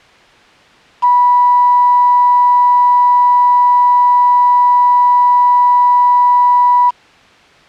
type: tone with quantisation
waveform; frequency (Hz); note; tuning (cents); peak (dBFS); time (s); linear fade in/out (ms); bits
sine; 980; B5; -14; -6; 1.02-6.91; 20; 4
effects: white hiss -43 dBFS RMS until 7.68 s + low-pass 3000 Hz 12 dB/octave